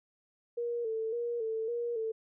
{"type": "tone with vibrato", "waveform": "sine", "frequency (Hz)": 459.2, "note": "A#4", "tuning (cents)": -26, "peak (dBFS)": -31, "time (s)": [0.57, 2.12], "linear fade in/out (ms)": 10, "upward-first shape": "square", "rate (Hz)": 1.8, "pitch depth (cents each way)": 56, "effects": []}